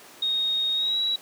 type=tone with pitch glide; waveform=sine; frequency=3729 to 3892 Hz; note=A#7 to B7; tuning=0 to -26 cents; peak=-22 dBFS; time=0.22-1.16 s; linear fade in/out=5 ms; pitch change=+74 cents; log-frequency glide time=0.73-0.99 s; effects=pink hiss -47 dBFS RMS until 1.21 s + high-pass 300 Hz 12 dB/octave